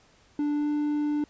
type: tone with pitch glide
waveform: triangle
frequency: 293.7 to 296.1 Hz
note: D4 to D4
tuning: 0 to +14 cents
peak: -22 dBFS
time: 0.39-1.24 s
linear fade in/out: 2 ms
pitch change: +14 cents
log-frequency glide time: 0.52-0.69 s
effects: pink hiss -60 dBFS RMS until 1.29 s + resampled to 16000 Hz